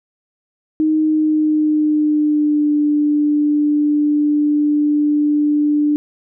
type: tone with pitch glide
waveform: sine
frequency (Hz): 311.1 to 296.2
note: D#4 to D4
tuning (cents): 0 to +15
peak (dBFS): -12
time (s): 0.8-5.96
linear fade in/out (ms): 0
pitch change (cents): -85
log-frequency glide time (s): 0.99-2.74
effects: none